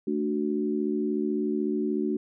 sine chord, D major, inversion second, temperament equal, 220 / 293.7 / 370 Hz, A3 / D4 / F#4, 0 / 0 / 0 cents, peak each -29 dBFS, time 0.07-2.17 s, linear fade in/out 5 ms, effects none

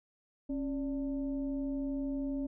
sine tone with frequency modulation, 273.7 Hz, C#4, 22 cents flat, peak -32 dBFS, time 0.49-2.47 s, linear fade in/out 10 ms, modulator 310 Hz, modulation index 0.51, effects none

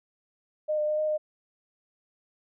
sine tone with pitch steps, 612 / 603 / 609 / 616 / 611 Hz, D#5 / D5 / D#5 / D#5 / D#5, -29 / +46 / -37 / -17 / -32 cents, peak -24 dBFS, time 0.68-1.18 s, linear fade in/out 20 ms, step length 100 ms, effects none

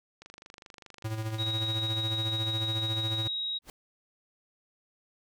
click train, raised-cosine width 0.2 ms, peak -30 dBFS, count 43, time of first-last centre 0.22-1.907 s, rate 24.9 Hz
square tone with tremolo, 110 Hz, A2, in tune, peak -30 dBFS, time 1.04-3.28 s, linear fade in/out 10 ms, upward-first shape sine, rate 14 Hz, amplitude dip 55%
sine tone, 3810 Hz, A#7, 37 cents sharp, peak -30 dBFS, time 1.38-3.59 s, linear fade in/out 20 ms
pink noise with exponential growth, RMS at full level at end -40 dBFS, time 3.62-3.7 s, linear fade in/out 1 ms, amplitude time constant 16 ms
effects none

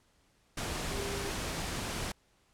sine tone in noise, 400 Hz, G4, 35 cents sharp, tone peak -39 dBFS, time 0.91-1.3 s, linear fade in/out 5 ms, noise pink, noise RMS -36 dBFS, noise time 0.57-2.12 s, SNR -6 dB, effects pink hiss -69 dBFS RMS until 2.53 s + low-pass 10000 Hz 12 dB/octave

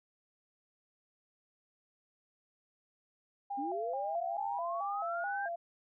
sine tone with vibrato, 741 Hz, F#5, 2 cents sharp, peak -35 dBFS, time 3.5-5.56 s, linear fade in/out 10 ms, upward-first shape square, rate 2.3 Hz, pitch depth 140 cents each way
sine linear sweep, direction up, 261.1 to 1619 Hz, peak -37 dBFS, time 3.57-5.49 s, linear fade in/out 20 ms
effects none

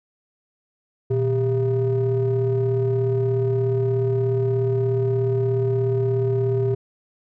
triangle ring-modulated tone, 138.2 Hz, C#3, 5 cents flat, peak -13 dBFS, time 1.1-6.75 s, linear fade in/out 10 ms, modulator 258 Hz, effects none

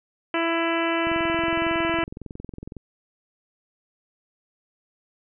harmonic tone, 332.7 Hz, E4, 16 cents sharp, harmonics 1 / 2 / 3 / 4 / 5 / 6 / 7 / 8 / 9, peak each -25 / -28 / -30 / -31 / -32 / -33 / -33 / -34 / -35 dBFS, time 0.34-2.04 s, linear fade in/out 2 ms
click train, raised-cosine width 3 ms, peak -23 dBFS, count 38, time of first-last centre 1.07-2.767 s, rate 21.8 Hz
effects none

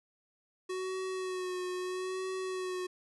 square tone with vibrato, 369.9 Hz, F#4, in tune, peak -35 dBFS, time 0.69-2.87 s, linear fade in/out 10 ms, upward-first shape sine, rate 0.77 Hz, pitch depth 29 cents each way, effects resampled to 24000 Hz

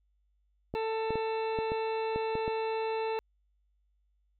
clicks, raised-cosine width 2 ms, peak -22 dBFS, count 8, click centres 0.74 / 1.106 / 1.156 / 1.588 / 1.719 / 2.16 / 2.354 / 2.479 s
harmonic tone, 444.2 Hz, A4, 16 cents sharp, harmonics 1 / 2 / 3 / 4 / 5 / 6 / 8 / 9, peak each -31 / -35 / -48 / -49 / -50 / -44 / -54 / -51 dBFS, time 0.75-3.19 s, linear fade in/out 0 ms
effects added 50 Hz sine -69 dBFS peak until 4.39 s

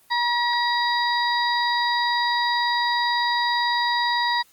harmonic tone, 958 Hz, A#5, 47 cents sharp, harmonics 1 / 2 / 4 / 5, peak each -22 / -25 / -28 / -29 dBFS, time 0.1-4.43 s, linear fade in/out 20 ms, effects white hiss -57 dBFS RMS until 4.52 s + Opus 24 kbps

